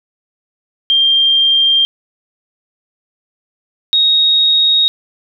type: tone pair in turn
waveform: sine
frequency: 3186 / 3757 Hz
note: G7 / A#7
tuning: +27 / +13 cents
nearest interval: minor third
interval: 286 cents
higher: second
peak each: -8 dBFS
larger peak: neither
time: 0.9-1.85 / 3.93-4.88 s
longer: neither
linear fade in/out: 0 ms
effects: none